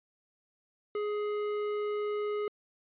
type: tone with tanh clipping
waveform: triangle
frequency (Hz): 417.7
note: G#4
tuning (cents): +10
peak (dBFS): -32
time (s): 0.95-2.48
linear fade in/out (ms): 2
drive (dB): 17
effects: resampled to 8000 Hz